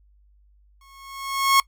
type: tone with exponential growth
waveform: sawtooth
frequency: 1093 Hz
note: C#6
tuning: 25 cents flat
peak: -9 dBFS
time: 0.81-1.6 s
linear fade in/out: 2 ms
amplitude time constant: 170 ms
effects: noise-tail reverb RT60 0.1 s tail -21 dB re dry + added 50 Hz sine -54 dBFS peak until 1.67 s